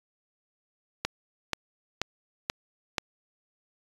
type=click train; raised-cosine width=0.2 ms; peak=-9 dBFS; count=5; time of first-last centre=1.05-2.982 s; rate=2.07 Hz; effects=resampled to 24000 Hz